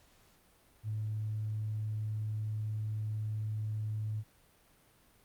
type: tone with tanh clipping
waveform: triangle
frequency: 107.7 Hz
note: A2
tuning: 37 cents flat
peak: -33 dBFS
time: 0.83-4.24 s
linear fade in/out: 50 ms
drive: 4 dB
effects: pink hiss -65 dBFS RMS until 5.24 s + Opus 48 kbps